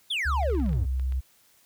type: exponential sweep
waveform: triangle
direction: down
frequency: 3675 to 76.9 Hz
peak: -24 dBFS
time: 0.1-0.86 s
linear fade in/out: 10 ms
type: tone with pitch glide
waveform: sine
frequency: 70.3 to 64.84 Hz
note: C#2 to C2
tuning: +25 to -15 cents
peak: -24 dBFS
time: 0.25-1.21 s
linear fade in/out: 20 ms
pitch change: -140 cents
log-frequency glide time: 0.51-0.69 s
type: clicks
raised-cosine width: 0.3 ms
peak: -32 dBFS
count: 9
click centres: 0.431 / 0.5 / 0.55 / 0.6 / 0.662 / 0.693 / 0.731 / 0.997 / 1.123 s
effects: white hiss -61 dBFS RMS until 1.65 s